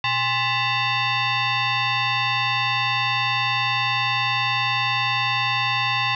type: tone with frequency modulation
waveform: sine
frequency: 810 Hz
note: G#5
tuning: 43 cents flat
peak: -19 dBFS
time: 0.04-6.15 s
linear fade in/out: 2 ms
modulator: 930 Hz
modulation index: 3.3
effects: none